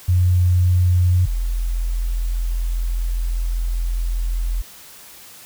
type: tone pair in turn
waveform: sine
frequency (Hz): 89.8 / 42.53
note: F2 / F1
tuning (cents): +49 / -45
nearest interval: octave + minor second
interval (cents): 1294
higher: first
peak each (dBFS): -12 / -18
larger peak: first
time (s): 0.08-1.26 / 1.26-4.62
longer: second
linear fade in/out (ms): 10
effects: white hiss -42 dBFS RMS until 5.45 s